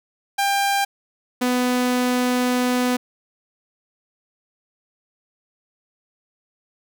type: tone pair in turn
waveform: sawtooth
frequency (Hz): 796 / 249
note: G5 / B3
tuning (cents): +26 / +14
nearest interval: octave + minor sixth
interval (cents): 2012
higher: first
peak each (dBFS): -14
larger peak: neither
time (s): 0.38-0.85 / 1.41-2.97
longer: second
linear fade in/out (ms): 10
effects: none